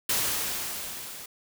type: noise with level ramp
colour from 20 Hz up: white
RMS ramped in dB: -25 to -42 dBFS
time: 0.09-1.26 s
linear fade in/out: 5 ms
effects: none